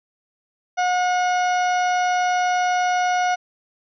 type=harmonic tone with a mistuned harmonic; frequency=724 Hz; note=F#5; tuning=38 cents flat; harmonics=1 / 2 / 3 / 4 / 5 / 6 / 7 / 8; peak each=-18 / -26 / -31 / -36 / -42 / -42 / -44 / -36 dBFS; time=0.77-3.36 s; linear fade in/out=20 ms; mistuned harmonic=8; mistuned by=+19 cents; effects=none